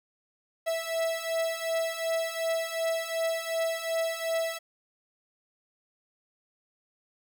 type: beating tone pair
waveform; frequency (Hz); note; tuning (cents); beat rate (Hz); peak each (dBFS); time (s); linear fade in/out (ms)
45% pulse; 655 / 657.7; E5 / E5; -11 / -4; 2.7; -32 / -30; 0.66-4.59; 20
effects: none